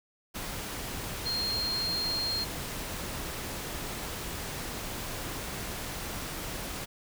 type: tone in noise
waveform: sine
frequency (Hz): 4218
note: C8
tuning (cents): +13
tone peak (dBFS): -29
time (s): 1.25-2.45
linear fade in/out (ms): 20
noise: pink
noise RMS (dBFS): -37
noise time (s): 0.34-6.86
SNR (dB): +5
effects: none